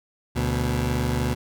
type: tone pair together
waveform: 20% pulse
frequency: 72.8 / 122.53 Hz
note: D2 / B2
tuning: -15 / -13 cents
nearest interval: major sixth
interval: 902 cents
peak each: -20 dBFS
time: 0.35-1.35 s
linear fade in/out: 20 ms
effects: none